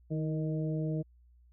harmonic tone with a mistuned harmonic, 155.56 Hz, D#3, in tune, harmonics 1 / 2 / 3 / 4, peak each -31 / -37 / -41 / -43 dBFS, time 0.1-1.03 s, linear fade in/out 20 ms, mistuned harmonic 2, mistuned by +32 cents, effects added 60 Hz sine -58 dBFS peak until 1.52 s

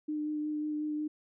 sine tone with vibrato, 302.1 Hz, D4, 49 cents sharp, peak -31 dBFS, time 0.08-1.08 s, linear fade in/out 10 ms, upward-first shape sine, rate 5.5 Hz, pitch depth 12 cents each way, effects none

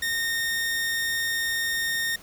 sawtooth tone, 1839 Hz, A#6, 24 cents flat, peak -21 dBFS, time 0.02-2.16 s, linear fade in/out 5 ms, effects pink hiss -48 dBFS RMS until 2.22 s

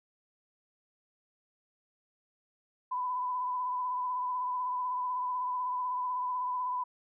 sine tone with vibrato, 1000 Hz, B5, 21 cents sharp, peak -30 dBFS, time 2.91-6.84 s, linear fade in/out 10 ms, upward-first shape triangle, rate 16 Hz, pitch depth 31 cents each way, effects none

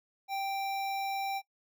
square tone with notch filter, 784 Hz, G5, in tune, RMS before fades -34 dBFS, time 0.28-1.42 s, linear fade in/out 50 ms, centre 8500 Hz, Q 1.3, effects noise-tail reverb RT60 0.1 s tail -19 dB re dry

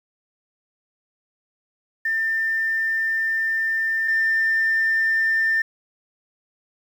sine tone pair in turn, 1795 / 1795 Hz, A6 / A6, +34 / +34 cents, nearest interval unison, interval 0 cents, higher neither, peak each -19 / -16 dBFS, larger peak second, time 2.05-4.08 / 4.08-5.62 s, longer first, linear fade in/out 5 ms, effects tanh soft clip ceiling -13 dBFS + 8-bit

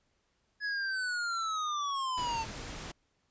square linear sweep, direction down, 1692 to 880 Hz, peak -32 dBFS, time 0.6-2.46 s, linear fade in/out 50 ms
pink noise, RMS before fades -42 dBFS, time 2.17-2.92 s, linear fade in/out 10 ms
effects pink hiss -75 dBFS RMS until 3.3 s + resampled to 16000 Hz

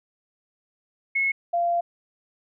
sine tone pair in turn, 2182 / 690.1 Hz, C#7 / F5, -28 / -21 cents, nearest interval octave + minor sixth, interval 1993 cents, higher first, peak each -20 / -20 dBFS, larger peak neither, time 1.15-1.32 / 1.53-1.81 s, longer second, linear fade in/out 10 ms, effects none

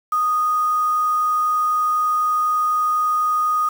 sine tone with quantisation, 1238 Hz, D#6, 9 cents flat, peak -16 dBFS, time 0.12-3.69 s, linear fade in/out 5 ms, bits 6, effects none

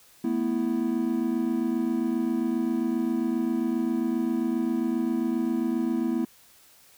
triangle chord, A suspended second, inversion none, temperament just, 220 / 247.5 / 330 Hz, A3 / B3 / E4, 0 / +4 / +2 cents, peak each -28 / -25 / -26 dBFS, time 0.24-6.25 s, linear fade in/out 5 ms, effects white hiss -56 dBFS RMS until 6.97 s

